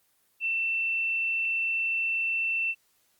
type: tone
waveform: sine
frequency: 2683 Hz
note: E7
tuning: 30 cents sharp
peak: -25 dBFS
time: 0.4-2.75 s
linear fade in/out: 50 ms
effects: white hiss -68 dBFS RMS until 3.19 s + Opus 24 kbps